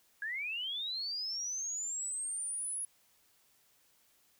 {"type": "linear sweep", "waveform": "sine", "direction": "up", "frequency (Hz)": [1626, 10548], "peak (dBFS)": -35, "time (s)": [0.22, 2.85], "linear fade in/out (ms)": 2, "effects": ["white hiss -69 dBFS RMS until 4.39 s"]}